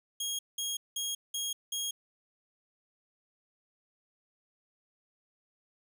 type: tone bursts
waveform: 20% pulse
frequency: 3275 Hz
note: G#7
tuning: 25 cents flat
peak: -27 dBFS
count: 5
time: 0.2-1.91 s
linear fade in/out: 5 ms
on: 190 ms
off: 190 ms
effects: none